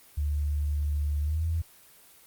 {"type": "tone with pitch glide", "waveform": "sine", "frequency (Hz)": [73.42, 81.94], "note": ["D2", "E2"], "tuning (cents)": [0, -10], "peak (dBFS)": -25, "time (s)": [0.17, 1.62], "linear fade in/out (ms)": 10, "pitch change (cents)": 190, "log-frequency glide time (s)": [1.21, 1.46], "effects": ["white hiss -55 dBFS RMS until 2.26 s", "Opus 24 kbps"]}